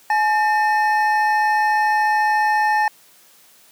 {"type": "tone pair together", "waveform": "triangle", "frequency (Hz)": [850, 1803.5], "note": ["G#5", "A6"], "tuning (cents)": [40, 42], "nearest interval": "octave + minor second", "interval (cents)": 1302, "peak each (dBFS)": [-14, -19], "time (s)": [0.1, 2.88], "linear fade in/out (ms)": 2, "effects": ["white hiss -51 dBFS RMS until 3.71 s", "high-pass 150 Hz 12 dB/octave"]}